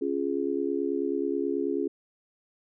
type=chord; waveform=sine; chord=Db major; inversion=none; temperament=just; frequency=277.2 / 346.5 / 415.8 Hz; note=Db4 / F4 / Ab4; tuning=0 / -14 / +2 cents; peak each=-30 dBFS; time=0.01-1.88 s; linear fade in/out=10 ms; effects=none